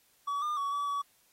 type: tone with pitch steps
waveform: triangle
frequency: 1138 / 1206 / 1125 / 1146 / 1137 Hz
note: C#6 / D6 / C#6 / D6 / C#6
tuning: +45 / +46 / +25 / -43 / +44 cents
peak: -28 dBFS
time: 0.27-1.02 s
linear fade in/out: 10 ms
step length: 150 ms
effects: white hiss -67 dBFS RMS until 1.32 s + AAC 48 kbps